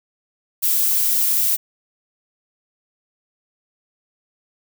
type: noise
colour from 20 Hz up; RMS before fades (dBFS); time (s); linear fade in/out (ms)
violet; -18; 0.62-1.57; 20
effects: none